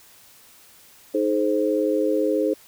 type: chord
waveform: sine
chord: Ab major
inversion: second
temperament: equal with one note detuned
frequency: 311.1 / 424.8 / 523.3 Hz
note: Eb4 / Ab4 / C5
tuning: 0 / +39 / 0 cents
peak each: -23 dBFS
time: 1.14-2.54 s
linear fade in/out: 10 ms
effects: white hiss -51 dBFS RMS until 2.67 s